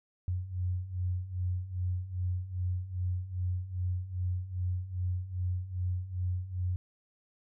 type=beating tone pair; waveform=sine; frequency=89.1 / 91.6 Hz; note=F2 / F#2; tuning=+35 / -17 cents; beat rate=2.5 Hz; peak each=-36 / -32 dBFS; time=0.28-6.76 s; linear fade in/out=0 ms; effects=none